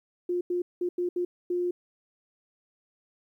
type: tone bursts at uneven times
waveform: sine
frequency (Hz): 354.5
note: F4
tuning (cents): +26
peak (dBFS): -25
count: 6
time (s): 0.29-0.41 / 0.5-0.62 / 0.81-0.89 / 0.98-1.09 / 1.16-1.25 / 1.5-1.71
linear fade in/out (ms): 5
effects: 11-bit